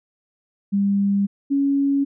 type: tone pair in turn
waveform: sine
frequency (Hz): 199.6 / 278.6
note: G3 / C#4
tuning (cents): +32 / +9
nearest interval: tritone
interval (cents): 577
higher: second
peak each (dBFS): -16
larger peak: neither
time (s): 0.72-1.27 / 1.5-2.05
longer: neither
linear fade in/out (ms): 20
effects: none